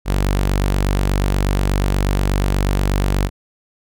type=tone; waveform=sawtooth; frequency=48.3 Hz; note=G1; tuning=25 cents flat; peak=-11 dBFS; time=0.05-3.3 s; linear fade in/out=50 ms; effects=none